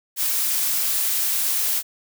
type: noise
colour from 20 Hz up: blue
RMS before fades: -22 dBFS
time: 0.16-1.83 s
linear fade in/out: 50 ms
effects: none